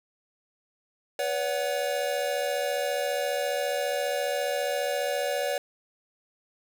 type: chord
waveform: square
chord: B suspended second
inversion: none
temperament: equal with one note detuned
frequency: 493.9 / 568.6 / 740 Hz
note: B4 / C#5 / F#5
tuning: 0 / +44 / 0 cents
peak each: -33 / -29 / -34 dBFS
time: 1.19-5.58 s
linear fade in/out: 2 ms
effects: none